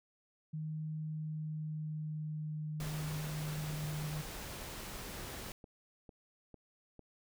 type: tone with pitch glide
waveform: sine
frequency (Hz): 155.56 to 151.39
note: D#3 to D#3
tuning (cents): 0 to -47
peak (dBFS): -37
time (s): 0.53-4.22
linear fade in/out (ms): 10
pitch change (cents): -47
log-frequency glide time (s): 0.94-3.99
type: noise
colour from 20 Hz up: pink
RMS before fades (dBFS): -45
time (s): 2.8-5.52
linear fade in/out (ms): 2
type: click train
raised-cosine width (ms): 2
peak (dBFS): -39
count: 8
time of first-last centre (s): 3.84-6.993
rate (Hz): 2.22
effects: none